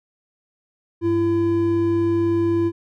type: tone pair together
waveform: triangle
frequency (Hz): 100.4 / 337.4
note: G2 / E4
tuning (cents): +42 / +40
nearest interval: octave + major sixth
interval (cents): 2098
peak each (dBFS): -24 / -15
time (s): 1.01-2.72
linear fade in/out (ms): 50
effects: none